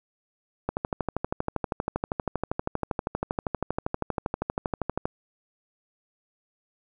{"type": "click train", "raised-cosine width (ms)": 1, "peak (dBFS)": -12, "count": 56, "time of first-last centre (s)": [0.69, 5.055], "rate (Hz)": 12.6, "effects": []}